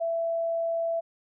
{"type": "tone", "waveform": "sine", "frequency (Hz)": 666, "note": "E5", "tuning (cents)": 18, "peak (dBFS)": -25, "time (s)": [0, 1.01], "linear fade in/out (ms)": 20, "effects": []}